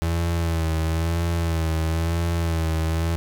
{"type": "tone with vibrato", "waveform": "35% pulse", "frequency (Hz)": 82.41, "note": "E2", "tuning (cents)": 0, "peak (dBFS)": -19, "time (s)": [0.02, 3.16], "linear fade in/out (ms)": 0, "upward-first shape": "sine", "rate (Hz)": 1, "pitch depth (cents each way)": 47, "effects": []}